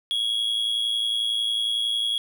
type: tone with amplitude modulation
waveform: triangle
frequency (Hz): 3322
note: G#7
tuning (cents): 0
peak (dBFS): -18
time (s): 0.11-2.18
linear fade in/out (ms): 0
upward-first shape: sine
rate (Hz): 111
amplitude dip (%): 60
effects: none